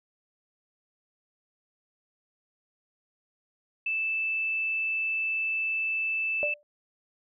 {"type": "tone", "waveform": "sine", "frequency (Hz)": 2637, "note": "E7", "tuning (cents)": 0, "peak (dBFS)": -26, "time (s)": [3.86, 6.54], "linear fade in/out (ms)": 5}
{"type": "tone with exponential decay", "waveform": "sine", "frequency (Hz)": 590, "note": "D5", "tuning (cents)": 8, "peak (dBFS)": -24, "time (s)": [6.43, 6.63], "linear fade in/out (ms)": 0, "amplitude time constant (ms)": 43}
{"effects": []}